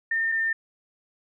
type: tone pair in turn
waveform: sine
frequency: 1813 / 1804.5 Hz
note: A#6 / A6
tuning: -49 / +43 cents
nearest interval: unison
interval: 8 cents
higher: first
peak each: -22 dBFS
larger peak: neither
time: 0.11-0.32 / 0.32-0.53 s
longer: neither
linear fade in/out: 5 ms
effects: none